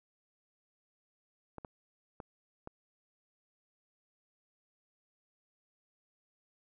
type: clicks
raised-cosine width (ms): 1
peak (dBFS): -29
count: 4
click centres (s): 1.583 / 1.648 / 2.202 / 2.674
effects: none